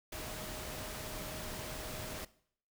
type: tone in noise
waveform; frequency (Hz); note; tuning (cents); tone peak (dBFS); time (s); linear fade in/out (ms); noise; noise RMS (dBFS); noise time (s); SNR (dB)
sine; 622.3; D#5; 0; -50; 0.12-2.25; 5; pink; -43; 0.12-2.25; -10
effects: noise-tail reverb RT60 0.6 s tail -19 dB re dry